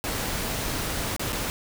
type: noise with dropouts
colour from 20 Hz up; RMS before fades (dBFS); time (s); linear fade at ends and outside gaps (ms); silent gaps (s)
pink; -29; 0.04-1.5; 0; 1.164-1.195 / 1.323-1.329
effects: none